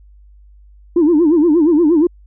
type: tone with vibrato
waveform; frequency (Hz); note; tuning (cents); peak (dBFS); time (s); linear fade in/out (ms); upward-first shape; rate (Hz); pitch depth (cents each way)
sine; 321.1; E4; -45; -7; 0.96-2.07; 5; sine; 8.5; 170
effects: tanh soft clip ceiling -5 dBFS + added 50 Hz sine -41 dBFS peak until 2.26 s